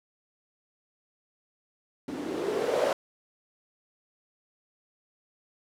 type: noise with low-pass filter sweep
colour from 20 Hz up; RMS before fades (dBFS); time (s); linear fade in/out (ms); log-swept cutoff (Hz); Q
violet; -29; 2.08-2.93; 2; 270 to 590; 5
effects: none